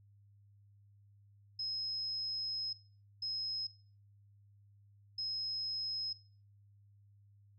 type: tone bursts at uneven times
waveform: sine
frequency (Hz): 5130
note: E8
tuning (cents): -48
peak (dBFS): -36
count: 3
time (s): 1.59-2.73 / 3.22-3.67 / 5.18-6.13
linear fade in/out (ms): 5
effects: noise-tail reverb RT60 0.4 s tail -18 dB re dry + added 101 Hz sine -61 dBFS peak until 7.58 s